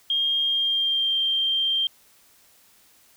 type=tone with pitch glide; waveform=sine; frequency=3223 to 3169 Hz; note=G7 to G7; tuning=+47 to +18 cents; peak=-20 dBFS; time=0.1-1.87 s; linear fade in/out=2 ms; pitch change=-29 cents; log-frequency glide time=0.44-1.17 s; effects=white hiss -57 dBFS RMS until 3.16 s